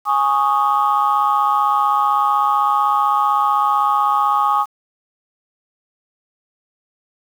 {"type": "chord", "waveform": "sine", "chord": "Ab suspended fourth", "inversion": "none", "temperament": "equal", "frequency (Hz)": [830.6, 1108.7, 1244.5], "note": ["Ab5", "Db6", "Eb6"], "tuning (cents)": [0, 0, 0], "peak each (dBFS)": -17, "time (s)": [0.05, 4.66], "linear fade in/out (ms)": 50, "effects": ["tanh soft clip ceiling -6 dBFS", "7-bit"]}